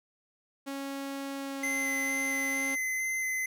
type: tone with pitch glide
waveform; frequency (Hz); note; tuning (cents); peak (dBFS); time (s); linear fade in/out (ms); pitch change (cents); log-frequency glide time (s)
sawtooth; 275.5 to 271.9; C#4 to C#4; -11 to -33; -31; 0.66-2.76; 20; -22; 1.34-1.9
type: tone with vibrato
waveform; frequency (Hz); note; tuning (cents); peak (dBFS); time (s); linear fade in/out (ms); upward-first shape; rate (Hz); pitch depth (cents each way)
square; 2054; C7; -33; -30; 1.63-3.46; 5; square; 2.2; 8
effects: none